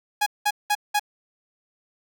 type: tone bursts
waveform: sawtooth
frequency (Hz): 830.6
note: G#5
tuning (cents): 0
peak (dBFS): -15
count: 4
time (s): 0.21-0.996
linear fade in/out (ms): 10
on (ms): 54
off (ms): 190
effects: none